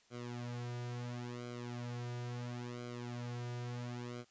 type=tone with flanger; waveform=sawtooth; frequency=121.3 Hz; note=B2; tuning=31 cents flat; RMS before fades=-43 dBFS; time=0.1-4.25 s; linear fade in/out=50 ms; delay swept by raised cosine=1.1 to 3.7 ms; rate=0.73 Hz; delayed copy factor=-0.95; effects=white hiss -69 dBFS RMS until 4.3 s + resampled to 16000 Hz